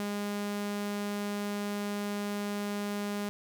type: tone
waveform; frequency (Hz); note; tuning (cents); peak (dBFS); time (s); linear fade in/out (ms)
sawtooth; 204.7; G#3; -25; -28; 0-3.29; 0
effects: none